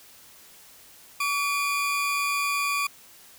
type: tone pair together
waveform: 40% pulse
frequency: 1139 / 2426 Hz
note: C#6 / D#7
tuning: +47 / -44 cents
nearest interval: octave + minor second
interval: 1309 cents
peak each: -26 dBFS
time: 1.2-2.87 s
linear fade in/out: 5 ms
effects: white hiss -51 dBFS RMS until 3.38 s